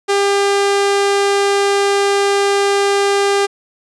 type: tone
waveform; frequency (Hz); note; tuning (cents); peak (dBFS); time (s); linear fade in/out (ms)
sawtooth; 400; G4; +35; -8; 0.08-3.47; 20
effects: resampled to 22050 Hz